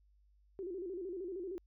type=tone with vibrato; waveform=sine; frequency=366.6 Hz; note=F#4; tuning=16 cents flat; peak=-39 dBFS; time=0.59-1.58 s; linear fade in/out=0 ms; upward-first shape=square; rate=13 Hz; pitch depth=100 cents each way; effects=added 50 Hz sine -65 dBFS peak until 1.66 s